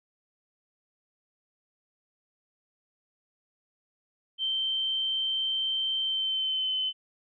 sine tone with pitch glide, 3118 to 3049 Hz, G7 to G7, -10 to -49 cents, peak -26 dBFS, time 4.38-6.93 s, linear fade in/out 50 ms, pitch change -39 cents, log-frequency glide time 6.02-6.75 s, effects none

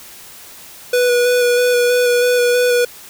square tone with vibrato, 489.6 Hz, B4, 15 cents flat, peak -12 dBFS, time 0.93-2.85 s, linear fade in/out 5 ms, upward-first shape square, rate 3.1 Hz, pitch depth 13 cents each way, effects white hiss -38 dBFS RMS until 3.09 s

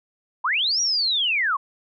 sine linear two-way sweep, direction up then down, 880 to 5800 to 1027 Hz, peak -19 dBFS, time 0.44-1.57 s, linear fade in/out 10 ms, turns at 0.81 s, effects none

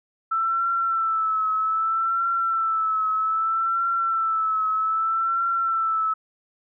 sine tone with vibrato, 1325 Hz, E6, 9 cents sharp, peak -20 dBFS, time 0.31-6.14 s, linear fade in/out 10 ms, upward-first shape triangle, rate 0.63 Hz, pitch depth 54 cents each way, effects none

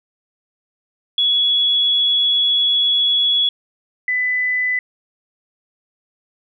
sine tone pair in turn, 3373 / 1999.6 Hz, G#7 / B6, +26 / +21 cents, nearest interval major sixth, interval 905 cents, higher first, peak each -13 / -16 dBFS, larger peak first, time 1.18-3.49 / 4.08-4.79 s, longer first, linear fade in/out 2 ms, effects none

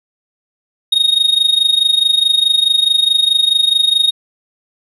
triangle tone with amplitude modulation, 3729 Hz, A#7, in tune, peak -5 dBFS, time 0.92-4.11 s, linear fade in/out 5 ms, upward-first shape sine, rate 24.7 Hz, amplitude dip 80%, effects resampled to 32000 Hz

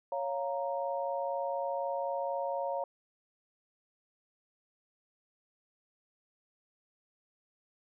sine chord, Bb minor, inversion first, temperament equal, 554.4 / 698.5 / 932.3 Hz, Db5 / F5 / Bb5, 0 / 0 / 0 cents, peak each -34 / -37 / -37 dBFS, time 0.12-2.84 s, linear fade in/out 2 ms, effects none

